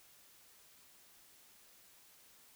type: silence
effects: white hiss -63 dBFS RMS until 2.55 s